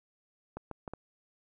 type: clicks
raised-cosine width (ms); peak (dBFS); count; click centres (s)
1; -25; 4; 0.57 / 0.713 / 0.878 / 0.936
effects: none